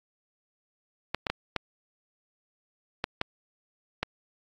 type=clicks; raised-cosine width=0.3 ms; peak=-11 dBFS; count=7; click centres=1.146 / 1.268 / 1.3 / 1.563 / 3.041 / 3.214 / 4.03 s; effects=AAC 48 kbps